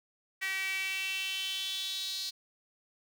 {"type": "tone with high-pass filter sweep", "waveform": "sawtooth", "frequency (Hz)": 382.8, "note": "G4", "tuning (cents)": -41, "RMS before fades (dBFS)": -35, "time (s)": [0.41, 2.31], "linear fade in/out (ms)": 20, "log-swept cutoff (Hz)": [2000, 4300], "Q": 5.7, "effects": []}